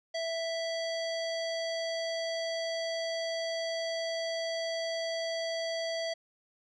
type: tone with low-pass filter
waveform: square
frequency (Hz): 659.3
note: E5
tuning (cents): 0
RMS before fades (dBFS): -34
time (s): 0.14-6.14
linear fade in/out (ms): 10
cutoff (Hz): 4800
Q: 2.7
effects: none